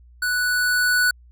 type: tone with level ramp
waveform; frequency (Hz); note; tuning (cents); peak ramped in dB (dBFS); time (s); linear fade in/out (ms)
square; 1480; F#6; 0; -21 to -16; 0.22-1.11; 5
effects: added 60 Hz sine -46 dBFS peak until 1.31 s